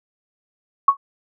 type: tone with exponential decay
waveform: sine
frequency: 1108.7 Hz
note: C#6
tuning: in tune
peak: -5 dBFS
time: 0.88-0.97 s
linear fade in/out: 5 ms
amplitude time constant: 18 ms
effects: none